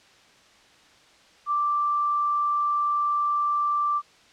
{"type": "tone", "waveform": "sine", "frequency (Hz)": 1174.7, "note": "D6", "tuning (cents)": 0, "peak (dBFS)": -21, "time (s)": [1.46, 4.02], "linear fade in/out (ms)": 50, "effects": ["white hiss -55 dBFS RMS until 4.32 s", "low-pass 5000 Hz 12 dB/octave"]}